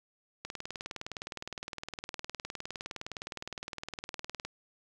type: click train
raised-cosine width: 0.2 ms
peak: -21 dBFS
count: 79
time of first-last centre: 0.45-4.45 s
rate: 19.5 Hz
effects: none